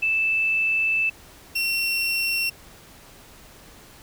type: tone pair in turn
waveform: sine / 30% pulse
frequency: 2637 / 2722 Hz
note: E7 / F7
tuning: 0 / -45 cents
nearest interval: minor second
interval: 55 cents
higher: second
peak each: -19 dBFS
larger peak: neither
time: 0.02-1.1 / 1.55-2.5 s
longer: first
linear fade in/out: 10 ms
effects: pink hiss -48 dBFS RMS until 4.02 s